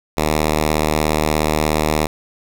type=tone; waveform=5% pulse; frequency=76.9 Hz; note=D#2; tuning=20 cents flat; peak=-4 dBFS; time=0.17-2.07 s; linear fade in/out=5 ms; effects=none